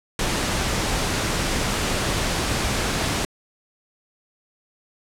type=noise; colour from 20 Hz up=pink; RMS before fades=-23 dBFS; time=0.19-3.25 s; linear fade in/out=2 ms; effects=low-pass 9000 Hz 12 dB/octave